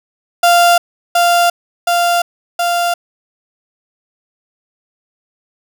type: tone with echo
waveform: 35% pulse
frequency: 695 Hz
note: F5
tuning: 9 cents flat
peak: -5 dBFS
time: 0.43-0.78 s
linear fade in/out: 5 ms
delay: 720 ms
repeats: 3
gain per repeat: -2 dB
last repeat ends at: 2.94 s
effects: none